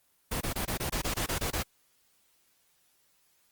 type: noise bursts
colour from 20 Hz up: pink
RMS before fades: -31 dBFS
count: 11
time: 0.31-1.63 s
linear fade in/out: 10 ms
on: 100 ms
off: 22 ms
effects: white hiss -69 dBFS RMS until 3.51 s + Opus 24 kbps